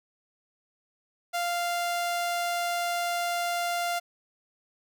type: tone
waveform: sawtooth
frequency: 696 Hz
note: F5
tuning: 6 cents flat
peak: -23 dBFS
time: 1.33-4 s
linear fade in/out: 20 ms
effects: none